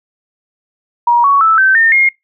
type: tone with pitch steps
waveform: sine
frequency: 952 / 1119.1 / 1315.6 / 1546.5 / 1818 / 2137 Hz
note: A#5 / C#6 / E6 / G6 / A#6 / C7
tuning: +36 / +16 / -4 / -24 / -44 / +36 cents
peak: -6 dBFS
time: 1.07-2.09 s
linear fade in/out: 5 ms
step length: 170 ms
effects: noise-tail reverb RT60 0.2 s tail -26 dB re dry